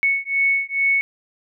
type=beating tone pair; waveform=sine; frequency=2211 / 2213.3 Hz; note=C#7 / C#7; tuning=-5 / -3 cents; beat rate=2.3 Hz; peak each=-20 dBFS; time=0.03-1.01 s; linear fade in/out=0 ms; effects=none